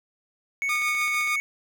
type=tone; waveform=triangle; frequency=2217 Hz; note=C#7; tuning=in tune; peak=-22 dBFS; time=0.62-1.4 s; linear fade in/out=0 ms
type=tone with tremolo; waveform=sawtooth; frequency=1217 Hz; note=D#6; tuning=39 cents flat; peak=-22 dBFS; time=0.69-1.36 s; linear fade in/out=5 ms; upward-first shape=triangle; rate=6.6 Hz; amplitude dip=60%
type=click train; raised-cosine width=0.2 ms; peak=-25 dBFS; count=10; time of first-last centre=0.69-1.274 s; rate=15.4 Hz
effects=none